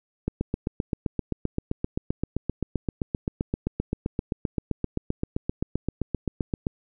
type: click train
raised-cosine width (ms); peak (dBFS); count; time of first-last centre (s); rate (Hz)
3; -12; 50; 0.28-6.669; 7.67
effects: none